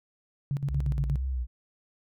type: tone with tremolo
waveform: sine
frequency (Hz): 140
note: C#3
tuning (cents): +18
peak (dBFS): -25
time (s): 0.51-1.16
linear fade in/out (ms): 0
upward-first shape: square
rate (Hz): 8.5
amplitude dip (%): 75
type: tone with vibrato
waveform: sine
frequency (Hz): 62.1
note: B1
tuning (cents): +10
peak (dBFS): -27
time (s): 0.67-1.47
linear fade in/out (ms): 50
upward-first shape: sine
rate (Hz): 2.1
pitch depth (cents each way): 110
effects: none